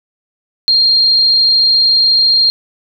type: tone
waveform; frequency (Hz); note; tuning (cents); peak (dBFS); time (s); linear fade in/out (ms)
sine; 4209; C8; +9; -7; 0.68-2.5; 0
effects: none